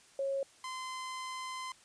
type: tone pair in turn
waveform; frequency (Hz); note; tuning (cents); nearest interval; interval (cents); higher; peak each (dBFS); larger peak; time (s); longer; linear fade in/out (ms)
sine / sawtooth; 547 / 1032.6; C#5 / C6; -23 / -23; major seventh; 1100; second; -31 / -35; first; 0.19-0.43 / 0.64-1.72; second; 2
effects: white hiss -61 dBFS RMS until 1.84 s + resampled to 22050 Hz